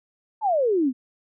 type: exponential sweep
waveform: sine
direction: down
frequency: 911 to 240 Hz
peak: -18 dBFS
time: 0.41-0.93 s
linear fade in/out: 50 ms
effects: none